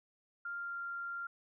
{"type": "tone with pitch glide", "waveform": "sine", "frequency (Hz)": [1396.9, 1388.9], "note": ["F6", "F6"], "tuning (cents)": [0, -10], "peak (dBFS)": -38, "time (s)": [0.45, 1.27], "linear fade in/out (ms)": 5, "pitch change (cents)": -10, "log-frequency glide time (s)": [0.56, 0.77], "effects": []}